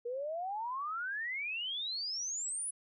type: exponential sweep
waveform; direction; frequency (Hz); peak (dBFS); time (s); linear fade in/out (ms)
sine; up; 466.2 to 10270; -35; 0.05-2.71; 10
effects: none